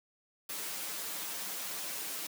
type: noise with comb filter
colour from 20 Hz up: white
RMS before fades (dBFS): -39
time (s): 0.49-2.27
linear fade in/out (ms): 5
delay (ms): 8.1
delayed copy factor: -1
effects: high-pass 200 Hz 12 dB/octave